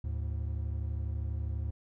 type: tone pair together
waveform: triangle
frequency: 74.39 / 106.5 Hz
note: D2 / G#2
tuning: +23 / +44 cents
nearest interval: tritone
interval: 621 cents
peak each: -31 / -35 dBFS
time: 0.04-1.71 s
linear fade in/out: 5 ms
effects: none